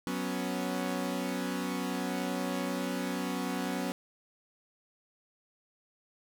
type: chord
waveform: sawtooth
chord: F# suspended fourth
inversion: none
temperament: equal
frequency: 185 / 246.9 / 277.2 Hz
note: F#3 / B3 / C#4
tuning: 0 / 0 / 0 cents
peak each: -32 dBFS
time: 0.07-3.92 s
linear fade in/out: 0 ms
effects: none